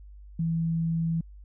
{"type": "tone", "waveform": "sine", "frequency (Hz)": 164.81, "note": "E3", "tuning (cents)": 0, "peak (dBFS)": -24, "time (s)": [0.39, 1.21], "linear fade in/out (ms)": 5, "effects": ["added 50 Hz sine -44 dBFS peak until 1.44 s"]}